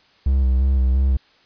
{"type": "tone with vibrato", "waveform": "triangle", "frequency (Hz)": 65.5, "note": "C2", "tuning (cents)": 2, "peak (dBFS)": -12, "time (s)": [0.26, 1.17], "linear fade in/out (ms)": 5, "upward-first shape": "square", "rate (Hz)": 2.9, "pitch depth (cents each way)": 36, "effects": ["white hiss -55 dBFS RMS until 1.45 s", "resampled to 11025 Hz"]}